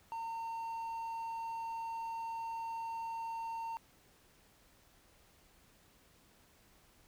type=tone with hard clipping; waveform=triangle; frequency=912 Hz; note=A#5; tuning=38 cents flat; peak=-39 dBFS; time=0.12-3.77 s; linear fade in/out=0 ms; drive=6 dB; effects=pink hiss -66 dBFS RMS until 7.07 s